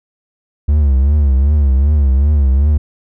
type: tone with vibrato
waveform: triangle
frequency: 70.3 Hz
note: C#2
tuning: 25 cents sharp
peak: -6 dBFS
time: 0.68-2.78 s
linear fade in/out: 10 ms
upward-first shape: triangle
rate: 2.6 Hz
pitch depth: 150 cents each way
effects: none